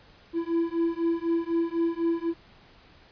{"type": "beating tone pair", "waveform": "triangle", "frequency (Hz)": [332.5, 336.5], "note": ["E4", "E4"], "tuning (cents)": [15, 36], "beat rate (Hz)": 4, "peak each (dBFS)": -25, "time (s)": [0.33, 2.34], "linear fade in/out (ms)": 50, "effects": ["pink hiss -55 dBFS RMS until 3.11 s", "resampled to 11025 Hz"]}